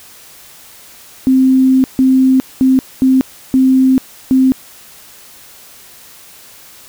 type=tone bursts at uneven times; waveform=sine; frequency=261.6 Hz; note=C4; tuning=in tune; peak=-6 dBFS; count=6; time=1.27-1.84 / 1.99-2.4 / 2.61-2.79 / 3.02-3.21 / 3.54-3.98 / 4.31-4.52 s; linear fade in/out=0 ms; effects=white hiss -39 dBFS RMS until 6.88 s